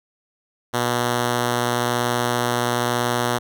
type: tone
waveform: 5% pulse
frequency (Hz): 121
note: B2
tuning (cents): -35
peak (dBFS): -8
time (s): 0.73-3.39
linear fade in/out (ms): 20
effects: none